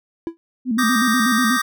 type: tone with exponential decay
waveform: triangle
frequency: 332.9 Hz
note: E4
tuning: 17 cents sharp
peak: -16 dBFS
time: 0.27-0.37 s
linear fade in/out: 0 ms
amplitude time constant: 20 ms
type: tone with vibrato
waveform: sine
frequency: 236.2 Hz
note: A#3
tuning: 23 cents sharp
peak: -17 dBFS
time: 0.65-1.59 s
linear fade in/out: 50 ms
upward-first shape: square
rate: 8.2 Hz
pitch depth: 120 cents each way
type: chord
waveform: square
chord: Eb major seventh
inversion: third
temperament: equal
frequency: 1174.7 / 1244.5 / 1568 / 1864.7 Hz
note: D6 / Eb6 / G6 / Bb6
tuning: 0 / 0 / 0 / 0 cents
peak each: -24 dBFS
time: 0.78-1.62 s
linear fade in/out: 10 ms
effects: none